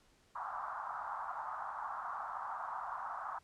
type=band-pass noise; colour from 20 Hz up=white; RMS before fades=-42 dBFS; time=0.35-3.39 s; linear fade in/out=10 ms; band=760 to 1300 Hz; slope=48 dB/octave; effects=pink hiss -69 dBFS RMS until 3.43 s + low-pass 9000 Hz 12 dB/octave